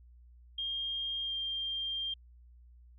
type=tone with pitch glide; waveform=sine; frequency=3218 to 3190 Hz; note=G7 to G7; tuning=+45 to +30 cents; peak=-33 dBFS; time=0.58-2.14 s; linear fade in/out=5 ms; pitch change=-15 cents; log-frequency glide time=1.24-1.33 s; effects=added 60 Hz sine -54 dBFS peak until 2.98 s